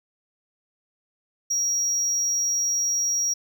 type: tone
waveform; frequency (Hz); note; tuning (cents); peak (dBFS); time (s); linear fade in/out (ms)
triangle; 5670; F8; +25; -20; 1.5-3.34; 10
effects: none